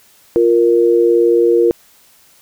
sine tone pair together, 349.2 / 467.8 Hz, F4 / A#4, 0 / +6 cents, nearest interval perfect fourth, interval 506 cents, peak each -11 dBFS, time 0.36-1.71 s, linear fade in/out 0 ms, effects white hiss -49 dBFS RMS until 2.41 s

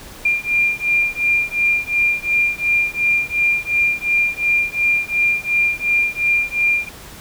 sine beating tone pair, 2394 / 2396.8 Hz, D7 / D7, +33 / +35 cents, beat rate 2.8 Hz, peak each -18 dBFS, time 0.25-6.89 s, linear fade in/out 5 ms, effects pink hiss -38 dBFS RMS until 7.2 s

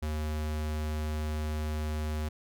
square tone, 76.6 Hz, D#2, 27 cents flat, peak -31 dBFS, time 0.02-2.29 s, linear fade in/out 10 ms, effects none

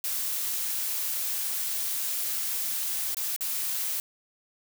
blue noise with dropouts, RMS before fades -30 dBFS, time 0.04-4 s, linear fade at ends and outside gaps 1 ms, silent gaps 3.146-3.169 / 3.363-3.408 s, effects none

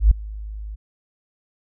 sine tone with ADSR envelope, 52.4 Hz, G#1, 16 cents sharp, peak -6 dBFS, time 0-0.76 s, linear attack 110 ms, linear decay 6 ms, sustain -23 dB, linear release 18 ms, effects none

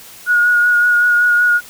sine tone with vibrato, 1446 Hz, F#6, 40 cents flat, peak -9 dBFS, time 0.26-1.61 s, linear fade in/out 50 ms, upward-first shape sine, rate 5.3 Hz, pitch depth 19 cents each way, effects white hiss -38 dBFS RMS until 1.69 s

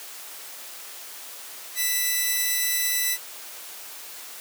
5% pulse tone pair together, 1984.5 / 2649 Hz, B6 / E7, +8 / +8 cents, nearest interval perfect fourth, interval 500 cents, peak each -12 / -23 dBFS, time 1.75-3.18 s, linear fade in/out 50 ms, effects white hiss -40 dBFS RMS until 4.4 s + high-pass 400 Hz 12 dB/octave

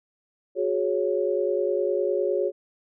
sine chord, F# suspended second, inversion none, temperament equal with one note detuned, 365.5 / 415.3 / 554.4 Hz, F#4 / G#4 / C#5, -21 / 0 / 0 cents, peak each -26 dBFS, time 0.55-2.52 s, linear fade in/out 50 ms, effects none

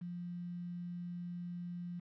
sine tone with quantisation, 175.2 Hz, F3, 6 cents sharp, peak -40 dBFS, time 0.01-2 s, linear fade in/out 10 ms, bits 10, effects low-pass 2000 Hz 12 dB/octave

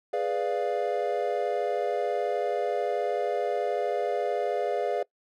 triangle chord, G# diminished seventh, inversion none, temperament equal, 415.3 / 493.9 / 587.3 / 698.5 Hz, G#4 / B4 / D5 / F5, 0 / 0 / 0 / 0 cents, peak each -29 dBFS, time 0.13-5.03 s, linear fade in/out 5 ms, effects noise-tail reverb RT60 0.1 s tail -22 dB re dry

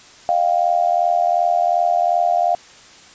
sine tone with amplitude modulation, 700 Hz, F5, 4 cents sharp, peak -10 dBFS, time 0.29-2.55 s, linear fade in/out 0 ms, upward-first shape sine, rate 82.7 Hz, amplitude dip 85%, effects white hiss -44 dBFS RMS until 3.14 s + resampled to 16000 Hz

